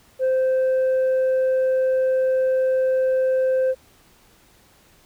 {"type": "tone", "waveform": "sine", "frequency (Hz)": 520, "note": "C5", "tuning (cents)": -11, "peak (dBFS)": -14, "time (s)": [0.19, 3.75], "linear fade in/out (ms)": 50, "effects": ["tanh soft clip ceiling -16 dBFS", "pink hiss -55 dBFS RMS until 5.05 s"]}